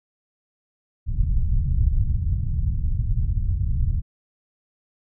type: low-pass noise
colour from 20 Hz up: pink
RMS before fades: -21 dBFS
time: 1.06-4.02 s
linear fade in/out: 50 ms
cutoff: 120 Hz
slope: 24 dB/octave
effects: none